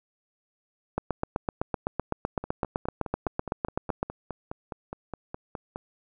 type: two click trains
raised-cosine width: 1 ms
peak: -20 / -12 dBFS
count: 17 / 25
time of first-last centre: 2.44-5.76 / 0.98-4.03 s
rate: 4.82 / 7.87 Hz
effects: none